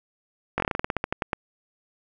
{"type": "slowing click train", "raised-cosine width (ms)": 0.5, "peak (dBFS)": -9, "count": 15, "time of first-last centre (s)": [0.58, 1.332], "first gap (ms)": 20, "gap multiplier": 1.14, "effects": []}